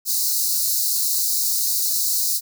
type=high-pass noise; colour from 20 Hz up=white; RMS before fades=-21 dBFS; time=0.05-2.41 s; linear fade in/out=50 ms; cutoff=4000 Hz; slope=96 dB/octave; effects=none